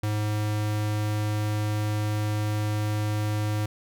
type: tone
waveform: square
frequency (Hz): 105.8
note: G#2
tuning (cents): +33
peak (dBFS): -25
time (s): 0.03-3.66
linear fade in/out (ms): 5
effects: none